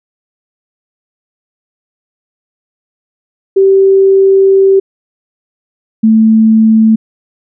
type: tone pair in turn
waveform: sine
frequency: 387.7 / 220.9 Hz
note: G4 / A3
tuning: -19 / +7 cents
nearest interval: minor seventh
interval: 974 cents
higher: first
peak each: -3 dBFS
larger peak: neither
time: 3.56-4.8 / 6.03-6.96 s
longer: first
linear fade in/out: 10 ms
effects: none